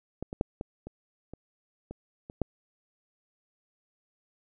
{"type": "clicks", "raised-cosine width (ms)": 2, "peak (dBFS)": [-21, -23, -12, -21, -27, -28, -26, -28, -13], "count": 9, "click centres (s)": [0.226, 0.329, 0.411, 0.611, 0.87, 1.336, 1.91, 2.299, 2.417], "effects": []}